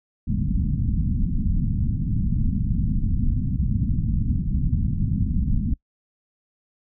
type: low-pass noise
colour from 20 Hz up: pink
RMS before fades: -22 dBFS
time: 0.27-5.74 s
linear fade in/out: 5 ms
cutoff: 240 Hz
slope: 48 dB/octave
effects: noise-tail reverb RT60 0.1 s tail -24 dB re dry